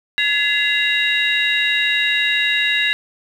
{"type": "tone cluster", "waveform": "sine", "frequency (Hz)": [1694, 2046, 2778, 3806], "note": ["G#6", "C7", "F7", "A#7"], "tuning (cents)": [34, -39, -10, 35], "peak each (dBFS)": -20, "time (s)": [0.18, 2.93], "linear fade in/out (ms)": 0, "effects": ["tanh soft clip ceiling -6 dBFS", "8-bit"]}